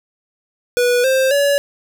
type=tone with pitch steps; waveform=square; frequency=488.6 / 526.7 / 567.8 Hz; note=B4 / C5 / C#5; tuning=-19 / +11 / +41 cents; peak=-13 dBFS; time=0.77-1.58 s; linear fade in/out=0 ms; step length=270 ms; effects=none